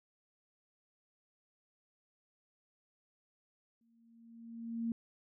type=tone with exponential growth; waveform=sine; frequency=230.4 Hz; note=A#3; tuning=20 cents flat; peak=-31 dBFS; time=3.81-4.92 s; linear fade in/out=2 ms; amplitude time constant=240 ms; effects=none